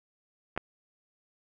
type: clicks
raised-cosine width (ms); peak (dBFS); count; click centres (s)
0.5; -30 / -13; 2; 0.564 / 0.576
effects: none